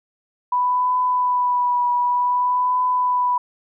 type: tone with vibrato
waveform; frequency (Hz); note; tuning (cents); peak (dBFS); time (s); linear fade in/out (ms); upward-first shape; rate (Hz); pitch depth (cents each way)
sine; 987.8; B5; 0; -16; 0.52-3.38; 5; triangle; 0.54; 26
effects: none